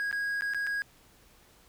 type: tone with dropouts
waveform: triangle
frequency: 1645 Hz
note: G#6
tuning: 17 cents flat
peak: -27 dBFS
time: 0-0.82 s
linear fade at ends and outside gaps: 0 ms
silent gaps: 0.113-0.127 / 0.409-0.421 / 0.536-0.546 / 0.667-0.671 s
effects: pink hiss -60 dBFS RMS until 1.68 s